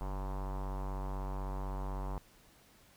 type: tone with low-pass filter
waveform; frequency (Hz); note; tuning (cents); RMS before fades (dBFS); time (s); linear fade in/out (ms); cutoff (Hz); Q
square; 48; G1; -36; -38; 0.01-2.18; 0; 970; 3.8
effects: pink hiss -63 dBFS RMS until 2.96 s